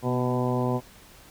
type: harmonic tone with a mistuned harmonic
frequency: 125.4 Hz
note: B2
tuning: 27 cents sharp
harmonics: 1 / 2 / 3 / 4 / 5 / 6 / 7 / 8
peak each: -27 / -28 / -31 / -32 / -34 / -36 / -36 / -35 dBFS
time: 0.02-0.81 s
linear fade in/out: 50 ms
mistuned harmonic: 2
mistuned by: -32 cents
effects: pink hiss -51 dBFS RMS until 1.3 s